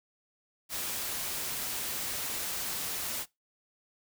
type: noise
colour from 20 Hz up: white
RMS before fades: -35 dBFS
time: 0.69-3.26 s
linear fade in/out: 50 ms
effects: noise-tail reverb RT60 0.2 s tail -22 dB re dry